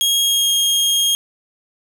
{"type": "tone with pitch glide", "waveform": "sawtooth", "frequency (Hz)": [3272, 3246], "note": ["G#7", "G#7"], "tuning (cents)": [-26, -40], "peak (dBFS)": -11, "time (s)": [0.01, 1.15], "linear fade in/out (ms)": 0, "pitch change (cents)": -14, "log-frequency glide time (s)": [0.22, 0.5], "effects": []}